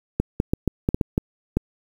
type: clicks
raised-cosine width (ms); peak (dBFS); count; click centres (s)
3; -6; 9; 0.2 / 0.401 / 0.535 / 0.677 / 0.889 / 0.945 / 1.012 / 1.179 / 1.57
effects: 7-bit